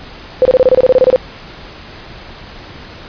sine tone bursts, 512 Hz, C5, 38 cents flat, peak -4 dBFS, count 13, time 0.42-1.16 s, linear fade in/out 0 ms, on 32 ms, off 27 ms, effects pink hiss -33 dBFS RMS until 3.08 s + resampled to 11025 Hz

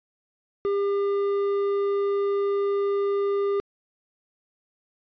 sine tone with hard clipping, 400.7 Hz, G4, 38 cents sharp, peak -23 dBFS, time 0.65-3.6 s, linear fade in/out 0 ms, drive 6 dB, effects resampled to 11025 Hz

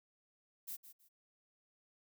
violet noise with echo, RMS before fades -44 dBFS, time 0.67-0.77 s, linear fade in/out 20 ms, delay 160 ms, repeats 2, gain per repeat -12 dB, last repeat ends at 1.09 s, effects none

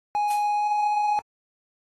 triangle tone with pitch glide, 830.6 to 835.9 Hz, G#5 to G#5, 0 to +11 cents, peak -19 dBFS, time 0.15-1.19 s, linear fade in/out 0 ms, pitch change +11 cents, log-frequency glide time 0.56-0.65 s
blue noise with exponential decay, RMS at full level -31 dBFS, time 0.3-0.55 s, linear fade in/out 5 ms, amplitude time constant 54 ms
effects AAC 32 kbps

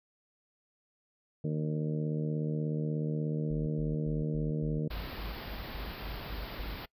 harmonic tone, 76.6 Hz, D#2, 27 cents flat, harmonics 2 / 3 / 4 / 5 / 6 / 7 / 8, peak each -31 / -38 / -40 / -47 / -39 / -49 / -50 dBFS, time 1.44-4.88 s, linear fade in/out 5 ms
sine tone bursts, 51.1 Hz, G#1, 27 cents flat, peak -37 dBFS, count 12, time 3.5-6.75 s, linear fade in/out 10 ms, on 170 ms, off 110 ms
pink band-stop noise, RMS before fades -42 dBFS, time 4.9-6.86 s, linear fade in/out 10 ms, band 5000 to 13000 Hz, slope 96 dB/octave
effects noise-tail reverb RT60 0.1 s tail -23 dB re dry + resampled to 32000 Hz

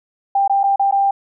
sine tone with dropouts, 792 Hz, G5, 18 cents sharp, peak -12 dBFS, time 0.35-1.11 s, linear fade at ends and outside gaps 5 ms, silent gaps 0.478-0.496 / 0.633-0.638 / 0.76-0.795 / 0.912-0.923 s, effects none

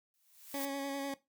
blue noise with exponential growth, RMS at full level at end -39 dBFS, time 0.14-0.65 s, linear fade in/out 1 ms, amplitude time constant 110 ms
20% pulse tone with vibrato, 277.2 Hz, C#4, in tune, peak -31 dBFS, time 0.54-1.14 s, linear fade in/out 2 ms, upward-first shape square, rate 10 Hz, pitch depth 16 cents each way
effects noise-tail reverb RT60 0.2 s tail -17 dB re dry

